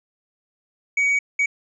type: tone bursts at uneven times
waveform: triangle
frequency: 2256 Hz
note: C#7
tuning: 30 cents sharp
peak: -15 dBFS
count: 2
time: 0.97-1.19 / 1.39-1.46 s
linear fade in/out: 5 ms
effects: resampled to 22050 Hz